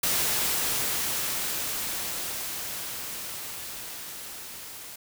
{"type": "noise with level ramp", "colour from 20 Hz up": "white", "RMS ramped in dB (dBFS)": [-25, -42], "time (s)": [0.03, 4.96], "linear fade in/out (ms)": 5, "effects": []}